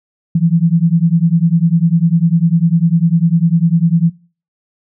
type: beating tone pair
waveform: sine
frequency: 162.4 / 172.4 Hz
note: E3 / F3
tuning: -26 / -22 cents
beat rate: 10 Hz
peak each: -12 dBFS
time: 0.35-4.1 s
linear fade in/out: 5 ms
effects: noise-tail reverb RT60 0.4 s tail -20 dB re dry